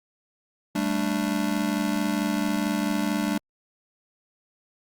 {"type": "chord", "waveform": "square", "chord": "G suspended second", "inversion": "none", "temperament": "just", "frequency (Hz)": [196, 220.5, 294], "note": ["G3", "A3", "D4"], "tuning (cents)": [0, 4, 2], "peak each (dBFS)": [-29, -29, -28], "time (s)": [0.75, 3.38], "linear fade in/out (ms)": 5, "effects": ["Opus 48 kbps"]}